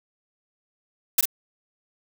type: noise with echo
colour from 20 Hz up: blue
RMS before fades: -17 dBFS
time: 1.18-1.21 s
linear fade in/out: 5 ms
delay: 46 ms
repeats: 1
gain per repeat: -6 dB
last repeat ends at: 1.256 s
effects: none